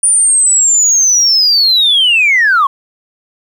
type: linear sweep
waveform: sine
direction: down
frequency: 9440 to 1054 Hz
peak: -5 dBFS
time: 0.03-2.67 s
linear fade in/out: 5 ms
effects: tanh soft clip ceiling -3 dBFS + 7-bit